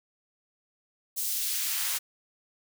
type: noise with high-pass filter sweep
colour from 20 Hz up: white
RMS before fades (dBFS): -30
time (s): 1.16-1.99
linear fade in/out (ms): 20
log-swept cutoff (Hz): 6200 to 950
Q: 0.72
effects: none